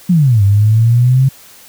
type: exponential two-way sweep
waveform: sine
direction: down then up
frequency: 188.7 to 98 to 135.5 Hz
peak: -6 dBFS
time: 0.09-1.29 s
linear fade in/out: 10 ms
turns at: 0.43 s
effects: white hiss -40 dBFS RMS until 1.68 s